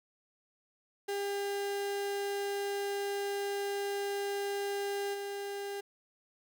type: tone with level steps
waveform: 35% pulse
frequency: 401.3 Hz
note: G4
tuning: 41 cents sharp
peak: -31 / -35 dBFS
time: 1.08-5.81 s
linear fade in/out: 10 ms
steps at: 5.13 s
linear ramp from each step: 20 ms
effects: none